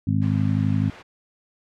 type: harmonic tone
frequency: 51.91 Hz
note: G#1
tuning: in tune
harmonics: 2 / 3 / 4 / 5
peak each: -22 / -24 / -25 / -26 dBFS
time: 0.07-0.9 s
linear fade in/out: 5 ms
type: noise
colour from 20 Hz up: white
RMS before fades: -35 dBFS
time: 0.21-1.03 s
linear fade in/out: 20 ms
effects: low-pass 2000 Hz 12 dB/octave